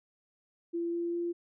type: tone with pitch steps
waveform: sine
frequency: 340 / 342.2 / 344.3 Hz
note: F4 / F4 / F4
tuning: -46 / -35 / -25 cents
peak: -30 dBFS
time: 0.73-1.33 s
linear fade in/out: 20 ms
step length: 200 ms
effects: none